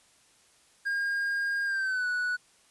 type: tone with pitch glide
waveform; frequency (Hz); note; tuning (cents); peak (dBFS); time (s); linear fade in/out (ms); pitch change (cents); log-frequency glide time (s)
triangle; 1618 to 1475.2; G#6 to F#6; -46 to -6; -25; 0.85-2.37; 20; -160; 1.65-2.07
effects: white hiss -62 dBFS RMS until 2.7 s + resampled to 24000 Hz